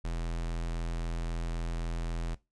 square tone, 41.89 Hz, E1, 29 cents sharp, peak -32 dBFS, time 0.04-2.35 s, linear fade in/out 10 ms, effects noise-tail reverb RT60 0.2 s tail -18 dB re dry + resampled to 22050 Hz

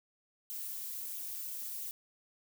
violet noise with flanger, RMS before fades -41 dBFS, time 0.5-1.91 s, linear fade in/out 0 ms, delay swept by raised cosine 0.29 to 6.19 ms, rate 1.5 Hz, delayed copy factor +0.5, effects none

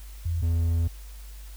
sine / triangle tone pair in turn, 84.5 / 83.48 Hz, E2 / E2, +43 / +22 cents, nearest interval unison, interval 21 cents, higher first, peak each -24 / -19 dBFS, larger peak second, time 0.25-0.42 / 0.42-0.88 s, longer second, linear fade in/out 10 ms, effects added 50 Hz sine -39 dBFS peak until 1.56 s + white hiss -52 dBFS RMS until 1.56 s

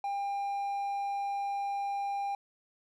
triangle tone, 800 Hz, G5, 35 cents sharp, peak -29 dBFS, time 0.04-2.35 s, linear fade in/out 2 ms, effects none

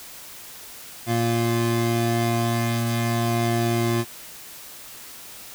25% pulse tone pair together, 116.54 / 349.2 Hz, A#2 / F4, 0 / 0 cents, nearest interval octave + perfect fifth, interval 1900 cents, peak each -18 / -22 dBFS, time 1.06-4.05 s, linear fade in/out 50 ms, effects white hiss -41 dBFS RMS until 5.54 s

